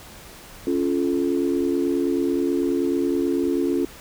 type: chord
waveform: sine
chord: Db augmented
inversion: none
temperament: just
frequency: 277.2 / 346.5 / 433.1 Hz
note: Db4 / F4 / A4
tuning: 0 / -14 / -27 cents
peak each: -22 / -22 / -27 dBFS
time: 0.67-3.85 s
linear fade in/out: 2 ms
effects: tanh soft clip ceiling -10 dBFS + pink hiss -43 dBFS RMS until 4 s